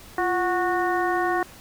harmonic tone with a mistuned harmonic, 367.2 Hz, F#4, 13 cents flat, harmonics 1 / 2 / 3 / 4 / 5, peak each -25 / -25 / -28 / -31 / -30 dBFS, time 0.18-1.43 s, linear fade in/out 2 ms, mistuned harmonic 1, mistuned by -93 cents, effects pink hiss -46 dBFS RMS until 1.6 s

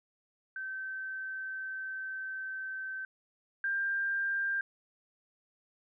sine tone pair in turn, 1544 / 1591.1 Hz, G6 / G6, -27 / +25 cents, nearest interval minor second, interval 52 cents, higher second, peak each -36 / -29 dBFS, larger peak second, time 0.56-3.05 / 3.64-4.61 s, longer first, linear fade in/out 2 ms, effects none

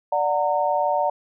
sine chord, D augmented, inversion none, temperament just, 587.3 / 734.2 / 917.7 Hz, D5 / F#5 / A#5, 0 / -14 / -27 cents, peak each -23 dBFS, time 0.12-1.1 s, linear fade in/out 5 ms, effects none

